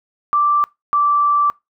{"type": "tone pair in turn", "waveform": "sine", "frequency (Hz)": [1173, 1166.6], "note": ["D6", "D6"], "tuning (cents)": [-2, -12], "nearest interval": "unison", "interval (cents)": 10, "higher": "first", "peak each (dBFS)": -12, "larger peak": "neither", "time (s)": [[0.33, 0.64], [0.93, 1.5]], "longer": "second", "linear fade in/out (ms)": 0, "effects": ["noise-tail reverb RT60 0.2 s tail -23 dB re dry"]}